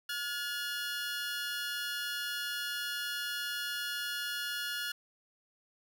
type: tone pair together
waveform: 20% pulse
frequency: 1432 / 1702.9 Hz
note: F6 / G#6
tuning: +43 / +43 cents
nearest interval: minor third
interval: 300 cents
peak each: -31 / -35 dBFS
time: 0.09-4.92 s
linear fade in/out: 5 ms
effects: none